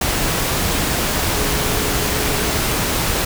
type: tone in noise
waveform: sine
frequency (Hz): 420.7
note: G#4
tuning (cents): +22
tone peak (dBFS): -28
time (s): 1.36-2.58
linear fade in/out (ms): 5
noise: pink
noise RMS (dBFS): -19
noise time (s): 0.01-3.25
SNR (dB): -12
effects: none